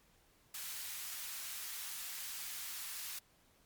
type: high-pass noise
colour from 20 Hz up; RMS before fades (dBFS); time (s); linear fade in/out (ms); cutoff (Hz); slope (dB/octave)
white; -44; 0.54-3.19; 5; 1200; 12
effects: pink hiss -69 dBFS RMS until 3.65 s + MP3 96 kbps